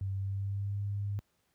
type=tone with pitch glide; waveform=sine; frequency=97 to 101.06 Hz; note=G2 to G#2; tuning=-18 to -47 cents; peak=-31 dBFS; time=0.01-1.19 s; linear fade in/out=0 ms; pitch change=+71 cents; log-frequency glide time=0.14-0.8 s; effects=pink hiss -75 dBFS RMS until 1.54 s + high-pass 60 Hz 12 dB/octave